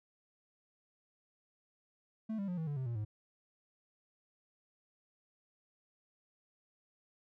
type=tone with pitch steps; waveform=triangle; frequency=220 / 198.28 / 178.7 / 161.05 / 145.15 / 130.81 / 117.9 / 106.25 Hz; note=A3 / G3 / F3 / E3 / D3 / C3 / A#2 / G#2; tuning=0 / +20 / +40 / -40 / -20 / 0 / +20 / +40 cents; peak=-33 dBFS; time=2.29-3.05 s; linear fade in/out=10 ms; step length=95 ms; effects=none